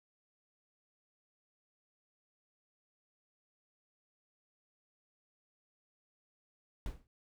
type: noise with exponential decay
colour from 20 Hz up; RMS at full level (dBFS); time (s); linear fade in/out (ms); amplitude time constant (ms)
brown; -35; 6.86-7.07; 1; 44
effects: none